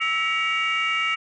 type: tone cluster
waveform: sine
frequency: 1310 / 1920 / 2258 / 2807 Hz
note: E6 / B6 / C#7 / F7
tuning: -11 / -49 / +31 / +8 cents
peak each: -25 / -30 / -23 / -26 dBFS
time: 0-1.16 s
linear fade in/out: 20 ms
effects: tanh soft clip ceiling -15 dBFS